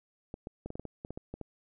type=clicks; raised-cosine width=2 ms; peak=-26 dBFS; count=12; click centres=0.341 / 0.471 / 0.66 / 0.704 / 0.755 / 0.796 / 0.853 / 1.049 / 1.106 / 1.175 / 1.34 / 1.413 s; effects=none